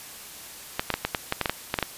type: clicks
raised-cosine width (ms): 0.3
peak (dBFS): -7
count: 12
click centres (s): 0.795 / 0.903 / 0.94 / 1.05 / 1.148 / 1.324 / 1.413 / 1.458 / 1.496 / 1.741 / 1.788 / 1.827
effects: white hiss -42 dBFS RMS until 1.97 s + resampled to 32000 Hz